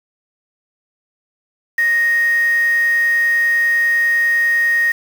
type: tone with quantisation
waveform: sine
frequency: 1865 Hz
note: A#6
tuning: in tune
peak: -12 dBFS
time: 1.78-4.92 s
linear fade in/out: 5 ms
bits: 5
effects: none